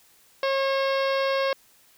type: harmonic tone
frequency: 542 Hz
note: C#5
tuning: 39 cents flat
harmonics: 1 / 2 / 3 / 4 / 5 / 6 / 7 / 8 / 9 / 10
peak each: -23 / -29 / -33 / -35 / -37 / -39 / -40 / -41 / -42 / -43 dBFS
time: 0.43-1.53 s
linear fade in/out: 2 ms
effects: white hiss -58 dBFS RMS until 1.97 s